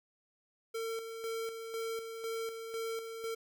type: tone with tremolo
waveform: square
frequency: 452.8 Hz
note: A4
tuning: 50 cents sharp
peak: -36 dBFS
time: 0.74-3.35 s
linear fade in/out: 10 ms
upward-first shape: square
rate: 2 Hz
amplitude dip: 50%
effects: none

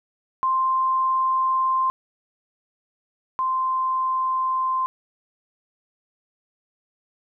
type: tone pair in turn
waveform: sine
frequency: 1047 / 1041.7 Hz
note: C6 / C6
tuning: +1 / -8 cents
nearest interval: unison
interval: 9 cents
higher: first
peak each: -18 / -20 dBFS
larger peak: first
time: 0.43-1.9 / 3.39-4.86 s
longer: neither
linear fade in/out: 0 ms
effects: none

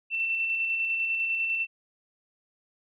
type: tone with tremolo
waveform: sine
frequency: 2683 Hz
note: E7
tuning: 30 cents sharp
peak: -24 dBFS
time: 0.1-1.67 s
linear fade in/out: 50 ms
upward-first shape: square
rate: 10 Hz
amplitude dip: 25%
effects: none

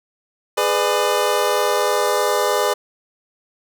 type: chord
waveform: 25% pulse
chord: G# diminished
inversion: none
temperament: just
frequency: 415.3 / 498.4 / 598 Hz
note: G#4 / B4 / D5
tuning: 0 / +16 / +31 cents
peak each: -17 dBFS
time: 0.57-2.74 s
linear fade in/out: 10 ms
effects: none

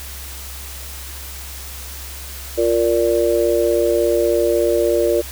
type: harmonic tone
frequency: 116.54 Hz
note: A#2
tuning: in tune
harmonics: 3 / 4 / 5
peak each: -18 / -18 / -18 dBFS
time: 2.57-5.22 s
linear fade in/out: 20 ms
effects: added 67 Hz sine -33 dBFS peak until 5.31 s + white hiss -34 dBFS RMS until 5.31 s

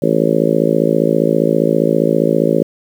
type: harmonic tone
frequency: 55 Hz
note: A1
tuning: in tune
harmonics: 3 / 4 / 5 / 6 / 7 / 8 / 9 / 10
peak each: -19 / -19 / -19 / -19 / -19 / -19 / -19 / -19 dBFS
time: 0.02-2.63 s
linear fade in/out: 5 ms
effects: 7-bit

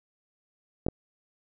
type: clicks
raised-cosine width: 2 ms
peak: -14 dBFS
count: 2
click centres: 0.865 / 0.885 s
effects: none

